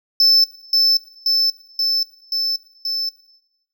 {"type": "tone with echo", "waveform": "triangle", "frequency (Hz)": 5274, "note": "E8", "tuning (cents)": 0, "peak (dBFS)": -9, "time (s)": [0.2, 0.44], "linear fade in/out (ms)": 2, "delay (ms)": 530, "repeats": 5, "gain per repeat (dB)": -2, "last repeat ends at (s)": 3.09, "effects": ["noise-tail reverb RT60 1.0 s tail -18 dB re dry"]}